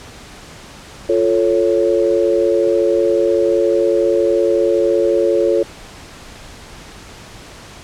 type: chord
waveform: sine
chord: F augmented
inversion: none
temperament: equal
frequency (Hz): 349.2 / 440 / 554.4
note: F4 / A4 / C#5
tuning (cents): 0 / 0 / 0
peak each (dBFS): -16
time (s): 1.09-5.63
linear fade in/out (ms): 5
effects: pink hiss -37 dBFS RMS until 7.83 s + low-pass 8000 Hz 12 dB/octave